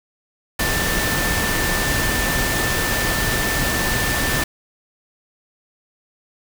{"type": "tone in noise", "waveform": "sine", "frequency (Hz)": 1778, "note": "A6", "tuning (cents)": 18, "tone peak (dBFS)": -24, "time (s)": [0.59, 4.44], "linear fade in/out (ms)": 5, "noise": "pink", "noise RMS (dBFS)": -21, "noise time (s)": [0.59, 4.44], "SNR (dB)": -6, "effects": []}